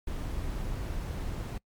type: noise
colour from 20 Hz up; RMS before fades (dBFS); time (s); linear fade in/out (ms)
brown; -34; 0.07-1.58; 5
effects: noise-tail reverb RT60 0.1 s tail -24 dB re dry + MP3 96 kbps